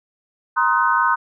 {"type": "chord", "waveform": "sine", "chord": "C half-diminished seventh", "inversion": "third", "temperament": "just", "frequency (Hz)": [941.9, 1046.5, 1255.8, 1507], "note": ["Bb5", "C6", "Eb6", "Gb6"], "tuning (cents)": [18, 0, 16, 31], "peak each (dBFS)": -20, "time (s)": [0.56, 1.16], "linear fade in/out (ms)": 20, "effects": []}